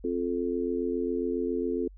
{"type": "harmonic tone", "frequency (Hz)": 87.31, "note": "F2", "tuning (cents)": 0, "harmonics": [3, 4, 5], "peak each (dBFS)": [-31, -31, -31], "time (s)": [0.04, 1.88], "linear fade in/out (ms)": 5, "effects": ["added 47 Hz sine -46 dBFS peak until 1.97 s"]}